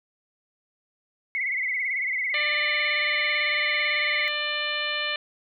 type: tone with vibrato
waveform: sine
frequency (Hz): 2100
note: C7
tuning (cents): +6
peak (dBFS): -24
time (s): 1.35-4.28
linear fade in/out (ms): 0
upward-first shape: sine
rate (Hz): 18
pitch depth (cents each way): 100
type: harmonic tone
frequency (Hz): 595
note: D5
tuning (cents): +22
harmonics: 1 / 2 / 3 / 4 / 5 / 6 / 7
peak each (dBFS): -36 / -36 / -31 / -31 / -31 / -35 / -36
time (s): 2.34-5.16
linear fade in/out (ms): 2
effects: none